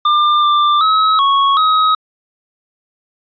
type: tone with pitch steps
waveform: square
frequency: 1196 / 1185 / 1283 / 1106 / 1267 Hz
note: D6 / D6 / E6 / C#6 / D#6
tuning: +31 / +15 / -47 / -4 / +31 cents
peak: -10 dBFS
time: 0.05-1.95 s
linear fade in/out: 5 ms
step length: 380 ms
effects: resampled to 11025 Hz